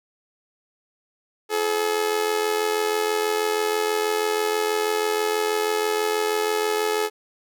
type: tone with amplitude modulation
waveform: sawtooth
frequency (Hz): 427.8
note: A4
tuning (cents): -49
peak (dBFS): -14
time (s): 1.49-7.1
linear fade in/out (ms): 50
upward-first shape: sine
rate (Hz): 86.2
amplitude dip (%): 65
effects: none